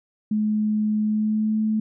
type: tone with pitch glide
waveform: sine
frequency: 213.2 to 216.9 Hz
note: G#3 to A3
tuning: +46 to -25 cents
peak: -19 dBFS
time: 0.31-1.8 s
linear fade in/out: 5 ms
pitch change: +29 cents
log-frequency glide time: 1.03-1.59 s
effects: none